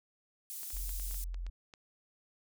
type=high-pass noise; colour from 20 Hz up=pink; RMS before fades=-43 dBFS; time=0.5-1.24 s; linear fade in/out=0 ms; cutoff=10000 Hz; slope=12 dB/octave
type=clicks; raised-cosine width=0.2 ms; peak=-34 dBFS; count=10; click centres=0.632 / 0.704 / 0.768 / 0.893 / 0.998 / 1.111 / 1.144 / 1.344 / 1.466 / 1.738 s
type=tone; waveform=sine; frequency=43.65 Hz; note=F1; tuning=in tune; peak=-36 dBFS; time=0.73-1.5 s; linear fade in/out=10 ms
effects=none